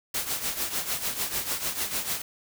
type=noise with tremolo; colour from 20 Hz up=white; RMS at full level=-27 dBFS; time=0.14-2.22 s; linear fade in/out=5 ms; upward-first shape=triangle; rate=6.7 Hz; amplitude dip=75%; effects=none